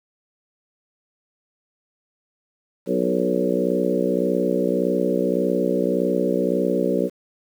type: harmonic tone with a mistuned harmonic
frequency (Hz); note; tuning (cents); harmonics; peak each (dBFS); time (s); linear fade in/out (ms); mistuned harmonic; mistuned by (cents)
61.74; B1; 0; 3 / 4 / 5 / 6 / 7 / 8 / 9; -26 / -26 / -26 / -26 / -26 / -26 / -26; 2.86-7.1; 50; 7; +24
effects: 8-bit